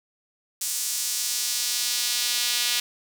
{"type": "tone with high-pass filter sweep", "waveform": "sawtooth", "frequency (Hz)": 241.9, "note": "B3", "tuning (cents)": -36, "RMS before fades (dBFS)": -26, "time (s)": [0.61, 2.8], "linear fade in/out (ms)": 5, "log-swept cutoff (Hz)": [7200, 3400], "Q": 1.2, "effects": []}